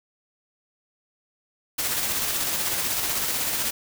white noise with tremolo, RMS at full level -25 dBFS, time 1.78-3.71 s, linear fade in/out 10 ms, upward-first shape square, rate 16 Hz, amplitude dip 25%, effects none

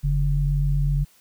sine tone pair together, 45.04 / 143 Hz, F#1 / D3, -46 / -46 cents, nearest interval octave + minor sixth, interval 2000 cents, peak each -21 dBFS, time 0.03-1.05 s, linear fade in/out 20 ms, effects white hiss -57 dBFS RMS until 1.2 s

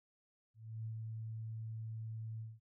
sine tone with ADSR envelope, 111.3 Hz, A2, 20 cents sharp, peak -39 dBFS, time 0.54-2.6 s, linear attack 310 ms, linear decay 94 ms, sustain -2 dB, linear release 200 ms, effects none

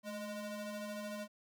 40% pulse ring-modulated tone, 415.3 Hz, G#4, in tune, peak -37 dBFS, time 0.03-1.28 s, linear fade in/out 50 ms, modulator 201 Hz, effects none

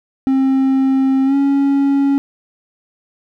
triangle tone with pitch glide, 266.6 to 277.9 Hz, C4 to C#4, +33 to +4 cents, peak -9 dBFS, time 0.27-2.18 s, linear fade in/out 0 ms, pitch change +71 cents, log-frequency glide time 1.25-1.35 s, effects none

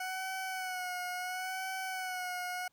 20% pulse tone with vibrato, 740 Hz, F#5, in tune, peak -31 dBFS, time 0-2.68 s, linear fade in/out 5 ms, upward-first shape sine, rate 0.72 Hz, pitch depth 44 cents each way, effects pink hiss -75 dBFS RMS until 2.72 s

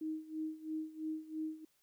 sine tone with tremolo, 313.8 Hz, D#4, 15 cents sharp, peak -35 dBFS, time 0.01-1.65 s, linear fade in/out 5 ms, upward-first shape sine, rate 3 Hz, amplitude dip 85%, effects white hiss -75 dBFS RMS until 1.82 s

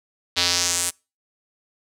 square tone with band-pass filter sweep, 87.8 Hz, F2, 10 cents sharp, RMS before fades -22 dBFS, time 0.36-0.91 s, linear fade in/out 20 ms, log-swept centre 4000 to 9300 Hz, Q 2.4, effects noise-tail reverb RT60 0.3 s tail -26 dB re dry

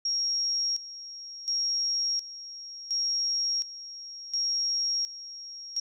sine tone with tremolo, 5588 Hz, F8, in tune, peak -25 dBFS, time 0.05-5.8 s, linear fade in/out 5 ms, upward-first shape square, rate 0.7 Hz, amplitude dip 80%, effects none

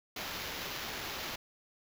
white noise with sample-and-hold, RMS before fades -40 dBFS, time 0.16-1.36 s, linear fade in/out 5 ms, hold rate 8820 Hz, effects none

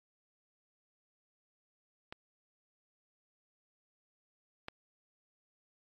clicks, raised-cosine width 0.3 ms, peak -27 / -24 dBFS, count 2, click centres 2.125 / 4.684 s, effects AAC 48 kbps

